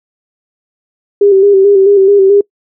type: tone with vibrato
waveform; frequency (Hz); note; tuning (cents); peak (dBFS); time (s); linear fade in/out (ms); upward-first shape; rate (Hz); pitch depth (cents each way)
sine; 395.1; G4; +14; -3; 1.21-2.41; 5; square; 4.6; 42
effects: noise-tail reverb RT60 0.1 s tail -24 dB re dry